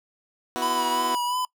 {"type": "chord", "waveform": "15% pulse", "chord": "B suspended fourth", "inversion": "none", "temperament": "just", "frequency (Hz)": [246.9, 329.3, 370.4], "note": ["B3", "E4", "F#4"], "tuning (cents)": [0, -2, 2], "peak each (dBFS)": -26, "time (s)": [0.56, 1.15], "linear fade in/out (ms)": 0}
{"type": "tone with vibrato", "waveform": "square", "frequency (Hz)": 987.8, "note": "B5", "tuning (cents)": 0, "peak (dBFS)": -25, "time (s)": [0.62, 1.45], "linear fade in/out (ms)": 2, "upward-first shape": "sine", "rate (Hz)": 2.9, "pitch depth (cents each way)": 34}
{"effects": ["noise-tail reverb RT60 0.1 s tail -23 dB re dry"]}